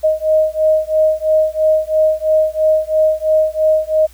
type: beating tone pair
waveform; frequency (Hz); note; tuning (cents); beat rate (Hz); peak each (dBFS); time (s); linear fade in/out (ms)
sine; 623 / 626; D#5 / D#5; +2 / +10; 3; -14; 0.03-4.07; 20
effects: added 60 Hz sine -41 dBFS peak until 4.13 s + white hiss -48 dBFS RMS until 4.13 s